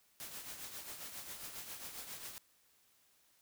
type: noise with tremolo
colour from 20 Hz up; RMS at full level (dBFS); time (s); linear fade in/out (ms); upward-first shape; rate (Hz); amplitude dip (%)
white; -45; 0.2-2.38; 0; triangle; 7.4; 60
effects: white hiss -71 dBFS RMS until 3.41 s